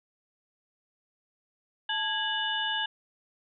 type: tone cluster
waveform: sine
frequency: 875 / 1650 / 2946 / 3557 Hz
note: A5 / G#6 / F#7 / A7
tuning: -10 / -12 / -8 / +18 cents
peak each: -34 / -32 / -31 / -36 dBFS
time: 1.89-2.86 s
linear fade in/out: 5 ms
effects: none